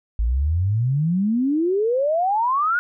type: exponential sweep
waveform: sine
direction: up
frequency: 52.9 to 1480 Hz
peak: -17 dBFS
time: 0.19-2.79 s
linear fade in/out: 0 ms
effects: none